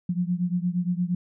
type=beating tone pair; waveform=sine; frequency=174.61 / 183.21 Hz; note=F3 / F#3; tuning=0 / -17 cents; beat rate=8.6 Hz; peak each=-25 / -27 dBFS; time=0.09-1.15 s; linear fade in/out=5 ms; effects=none